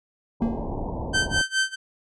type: low-pass noise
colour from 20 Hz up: pink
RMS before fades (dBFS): -30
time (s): 0.4-1.42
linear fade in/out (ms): 10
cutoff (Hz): 980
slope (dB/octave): 96
type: tone with exponential decay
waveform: triangle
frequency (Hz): 230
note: A#3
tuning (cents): -23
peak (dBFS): -15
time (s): 0.42-0.79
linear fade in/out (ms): 0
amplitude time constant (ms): 80
type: tone with tremolo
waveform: sawtooth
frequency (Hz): 1549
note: G6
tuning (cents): -21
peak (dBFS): -15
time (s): 1.13-1.76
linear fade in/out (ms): 20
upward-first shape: sine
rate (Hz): 4.8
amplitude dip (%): 95
effects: resampled to 22050 Hz

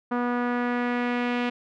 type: tone with low-pass filter sweep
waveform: sawtooth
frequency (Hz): 243.4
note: B3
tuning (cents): -25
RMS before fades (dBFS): -26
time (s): 0.11-1.5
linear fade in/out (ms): 10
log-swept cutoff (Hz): 1300 to 2700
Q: 1.9
effects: none

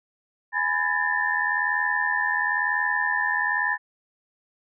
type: tone cluster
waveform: sine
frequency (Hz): 835 / 994 / 1717 / 1798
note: G#5 / B5 / A6 / A6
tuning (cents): +9 / +11 / -43 / +37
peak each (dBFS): -31 / -29 / -27 / -24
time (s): 0.52-3.78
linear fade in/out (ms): 50
effects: none

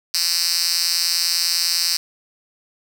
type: tone with high-pass filter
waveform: 5% pulse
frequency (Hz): 170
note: F3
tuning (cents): -46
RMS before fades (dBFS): -20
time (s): 0.14-1.97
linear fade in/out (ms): 2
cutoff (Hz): 4700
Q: 2.7
effects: 7-bit

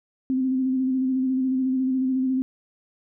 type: tone with vibrato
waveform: sine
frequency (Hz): 260.3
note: C4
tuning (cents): -9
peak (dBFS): -20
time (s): 0.3-2.42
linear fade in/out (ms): 0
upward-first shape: square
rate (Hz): 14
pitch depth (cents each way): 23
effects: none

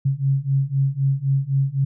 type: beating tone pair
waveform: sine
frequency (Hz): 134.7 / 138.6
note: C#3 / C#3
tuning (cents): -49 / 0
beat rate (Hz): 3.9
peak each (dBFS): -21 / -20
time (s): 0.05-1.85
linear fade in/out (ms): 10
effects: none

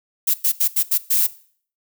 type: noise bursts at uneven times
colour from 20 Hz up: violet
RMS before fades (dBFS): -17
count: 6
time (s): 0.27-0.34 / 0.44-0.52 / 0.6-0.68 / 0.76-0.83 / 0.91-0.98 / 1.1-1.27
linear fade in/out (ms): 10
effects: noise-tail reverb RT60 0.5 s tail -18 dB re dry

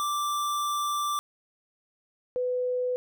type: tone pair in turn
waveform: square / sine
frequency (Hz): 1174.7 / 499.5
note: D6 / B4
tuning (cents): 0 / +20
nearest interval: octave + minor third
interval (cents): 1480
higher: first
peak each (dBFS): -27 / -25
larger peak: second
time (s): 0-1.19 / 2.36-2.96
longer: first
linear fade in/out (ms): 0
effects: none

